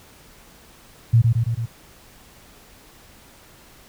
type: tone with echo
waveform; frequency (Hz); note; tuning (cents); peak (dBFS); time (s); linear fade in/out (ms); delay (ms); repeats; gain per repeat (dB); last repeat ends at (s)
sine; 115.6; A#2; -14; -10; 1.13-1.22; 10; 110; 4; -3; 1.66
effects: pink hiss -49 dBFS RMS until 3.88 s